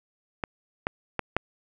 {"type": "clicks", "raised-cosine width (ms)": 0.5, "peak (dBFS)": [-13, -10, -11, -7], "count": 4, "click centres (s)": [0.438, 0.869, 1.193, 1.366], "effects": []}